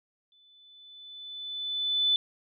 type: tone with exponential growth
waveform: sine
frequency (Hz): 3500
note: A7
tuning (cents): -10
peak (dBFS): -20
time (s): 0.32-2.16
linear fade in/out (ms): 1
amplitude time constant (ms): 400
effects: none